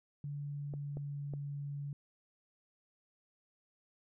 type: tone with pitch glide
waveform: sine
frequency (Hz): 144.1 to 142.69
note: D3 to D3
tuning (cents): -33 to -50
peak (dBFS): -38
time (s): 0.24-1.93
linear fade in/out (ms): 2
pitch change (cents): -17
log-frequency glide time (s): 0.39-1.34
type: clicks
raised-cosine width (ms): 2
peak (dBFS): -32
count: 3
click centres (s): 0.738 / 0.971 / 1.337
effects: none